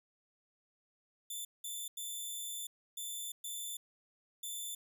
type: tone bursts at uneven times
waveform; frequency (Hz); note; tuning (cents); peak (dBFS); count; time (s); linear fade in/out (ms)
10% pulse; 3530; A7; +5; -32; 6; 1.3-1.45 / 1.64-1.88 / 1.97-2.67 / 2.97-3.32 / 3.44-3.77 / 4.43-4.75; 5
effects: none